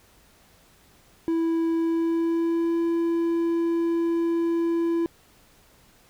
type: tone with pitch glide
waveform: triangle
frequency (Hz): 329.6 to 335.6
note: E4 to E4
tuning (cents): 0 to +31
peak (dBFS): -19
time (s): 1.28-5.06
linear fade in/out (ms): 0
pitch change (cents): +31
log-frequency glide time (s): 1.76-2.8
effects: pink hiss -57 dBFS RMS until 6.09 s